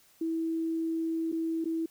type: tone with dropouts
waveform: sine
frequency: 326.3 Hz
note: E4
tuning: 18 cents flat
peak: -28 dBFS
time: 0.21-1.86 s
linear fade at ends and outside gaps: 5 ms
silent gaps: 1.318-1.325 / 1.644-1.655 s
effects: white hiss -62 dBFS RMS until 1.9 s